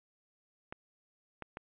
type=clicks; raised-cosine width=0.5 ms; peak=-26 dBFS; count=3; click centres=0.725 / 1.423 / 1.571 s; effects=resampled to 8000 Hz